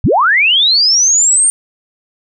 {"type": "linear sweep", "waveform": "sine", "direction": "up", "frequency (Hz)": [48.99, 8870], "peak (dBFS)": -7, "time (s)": [0.04, 1.5], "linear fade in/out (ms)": 0, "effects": []}